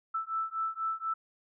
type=beating tone pair; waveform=sine; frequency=1318.5 / 1322.6 Hz; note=E6 / E6; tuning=0 / +5 cents; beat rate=4.1 Hz; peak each=-34 / -34 dBFS; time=0.14-1.14 s; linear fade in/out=10 ms; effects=none